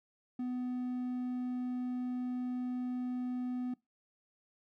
triangle tone, 249.7 Hz, B3, 19 cents sharp, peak -32 dBFS, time 0.39-3.74 s, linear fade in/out 5 ms, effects noise-tail reverb RT60 0.2 s tail -22 dB re dry

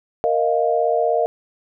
sine chord, Bb suspended fourth, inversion none, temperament equal, 466.2 / 622.3 / 698.5 Hz, Bb4 / Eb5 / F5, 0 / 0 / 0 cents, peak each -20 dBFS, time 0.24-1.26 s, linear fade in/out 0 ms, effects none

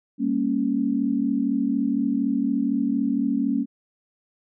sine chord, G diminished, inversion none, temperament equal with one note detuned, 199.65 / 233.1 / 277.2 Hz, G3 / Bb3 / Db4, +32 / 0 / 0 cents, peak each -28 / -24 / -23 dBFS, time 0.18-3.66 s, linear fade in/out 50 ms, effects none

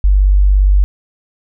sine tone, 48.67 Hz, G1, 12 cents flat, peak -6 dBFS, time 0.04-0.84 s, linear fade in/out 0 ms, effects none

